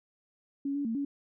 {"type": "tone with pitch steps", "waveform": "sine", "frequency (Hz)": [278.7, 285.2, 226.4, 281.8], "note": ["C#4", "C#4", "A3", "C#4"], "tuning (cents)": [9, 49, 50, 29], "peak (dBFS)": -29, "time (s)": [0.65, 1.05], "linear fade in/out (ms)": 5, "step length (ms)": 100, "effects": []}